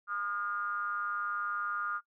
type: ring-modulated tone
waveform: triangle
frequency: 100 Hz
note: G2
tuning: 35 cents sharp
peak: -27 dBFS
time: 0.07-2.01 s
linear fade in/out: 50 ms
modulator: 1320 Hz
effects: noise-tail reverb RT60 0.1 s tail -19 dB re dry